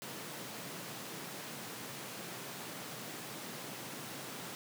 pink high-pass noise, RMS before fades -45 dBFS, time 0.02-4.55 s, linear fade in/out 0 ms, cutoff 120 Hz, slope 48 dB/octave, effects none

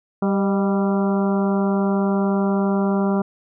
harmonic tone with a mistuned harmonic, 196.5 Hz, G3, 4 cents sharp, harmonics 1 / 2 / 3 / 4 / 5 / 6 / 7, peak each -18 / -24 / -28 / -30 / -32 / -34 / -35 dBFS, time 0.22-3.22 s, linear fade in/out 5 ms, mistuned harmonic 3, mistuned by +50 cents, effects none

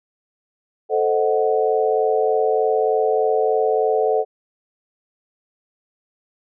sine chord, A diminished seventh, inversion none, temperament equal, 440 / 523.3 / 622.3 / 740 Hz, A4 / C5 / Eb5 / Gb5, 0 / 0 / 0 / 0 cents, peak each -18 / -23 / -24 / -22 dBFS, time 0.89-4.25 s, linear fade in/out 50 ms, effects none

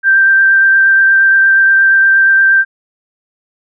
sine tone with vibrato, 1572 Hz, G6, 4 cents sharp, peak -5 dBFS, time 0.03-2.65 s, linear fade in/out 50 ms, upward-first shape sine, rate 8.5 Hz, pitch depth 11 cents each way, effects none

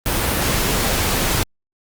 pink noise, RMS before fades -19 dBFS, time 0.06-1.43 s, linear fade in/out 0 ms, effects Opus 32 kbps

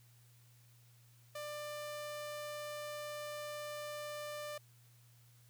sawtooth tone, 594 Hz, D5, 20 cents sharp, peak -38 dBFS, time 1.35-4.58 s, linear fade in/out 5 ms, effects added 119 Hz sine -62 dBFS peak until 5.49 s + white hiss -69 dBFS RMS until 5.49 s

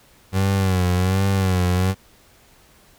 30% pulse tone with vibrato, 93.8 Hz, F#2, 24 cents sharp, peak -14 dBFS, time 0.32-1.95 s, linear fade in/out 50 ms, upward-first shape sine, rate 1.3 Hz, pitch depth 74 cents each way, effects pink hiss -53 dBFS RMS until 2.98 s

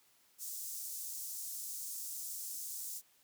pink high-pass noise, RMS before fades -43 dBFS, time 0.38-3.02 s, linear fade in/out 50 ms, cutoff 6400 Hz, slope 24 dB/octave, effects white hiss -69 dBFS RMS until 3.23 s + high-pass 80 Hz 12 dB/octave

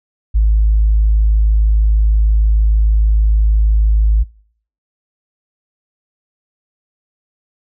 sine tone, 53.2 Hz, G#1, 42 cents sharp, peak -7 dBFS, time 0.34-4.24 s, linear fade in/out 20 ms, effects noise-tail reverb RT60 0.6 s tail -25 dB re dry + tanh soft clip ceiling -4 dBFS

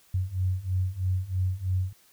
sine beating tone pair, 91 / 94.1 Hz, F#2 / F#2, -28 / +30 cents, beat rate 3.1 Hz, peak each -29 / -27 dBFS, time 0.14-1.93 s, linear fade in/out 5 ms, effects white hiss -60 dBFS RMS until 2.12 s

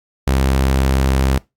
sawtooth tone, 66.5 Hz, C2, 29 cents sharp, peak -9 dBFS, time 0.27-1.38 s, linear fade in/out 5 ms, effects noise-tail reverb RT60 0.2 s tail -23 dB re dry + AAC 64 kbps

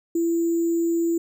sine tone with sample-and-hold, 335.5 Hz, E4, 31 cents sharp, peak -19 dBFS, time 0.15-1.18 s, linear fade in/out 5 ms, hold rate 7350 Hz, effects none

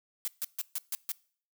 blue noise bursts, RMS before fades -33 dBFS, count 6, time 0.25-1.118 s, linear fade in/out 0 ms, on 28 ms, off 140 ms, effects noise-tail reverb RT60 0.5 s tail -23 dB re dry

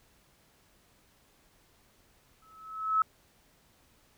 sine tone with exponential growth, 1296 Hz, E6, 30 cents flat, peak -20 dBFS, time 2.42-3.02 s, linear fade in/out 2 ms, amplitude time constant 130 ms, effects pink hiss -65 dBFS RMS until 4.17 s

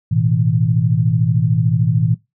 sine chord, A suspended second, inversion none, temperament equal with one note detuned, 110 / 123.47 / 161.42 Hz, A2 / B2 / E3, 0 / 0 / -36 cents, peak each -17 dBFS, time 0.11-2.15 s, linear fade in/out 10 ms, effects noise-tail reverb RT60 0.2 s tail -20 dB re dry

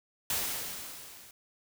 white noise with level ramp, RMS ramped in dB -30 to -53 dBFS, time 0.3-1.31 s, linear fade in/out 2 ms, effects none

